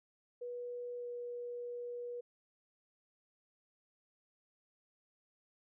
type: tone with pitch glide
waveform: sine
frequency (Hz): 486.7 to 483.3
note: B4 to B4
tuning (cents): -25 to -38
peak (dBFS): -40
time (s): 0.41-2.21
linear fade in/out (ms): 10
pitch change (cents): -13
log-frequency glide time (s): 0.97-1.07
effects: none